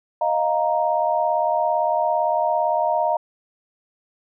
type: chord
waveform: sine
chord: Eb suspended second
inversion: none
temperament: just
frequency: 622.3 / 700 / 933.4 Hz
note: Eb5 / F5 / Bb5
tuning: 0 / +4 / +2 cents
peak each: -22 dBFS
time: 0.21-3.17 s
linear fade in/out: 5 ms
effects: none